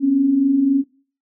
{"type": "tone pair together", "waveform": "sine", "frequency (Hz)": [252.2, 275.9], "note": ["B3", "C#4"], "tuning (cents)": [36, -8], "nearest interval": "major second", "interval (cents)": 156, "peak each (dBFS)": [-23, -13], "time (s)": [0, 0.84], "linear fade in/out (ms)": 50, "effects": ["noise-tail reverb RT60 0.4 s tail -19 dB re dry"]}